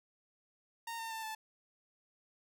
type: tone with pitch steps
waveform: sawtooth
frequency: 922 / 906.7 / 891.6 / 876.8 Hz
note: A#5 / A#5 / A5 / A5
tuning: -19 / -48 / +23 / -6 cents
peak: -36 dBFS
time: 0.87-1.35 s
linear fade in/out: 5 ms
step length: 120 ms
effects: none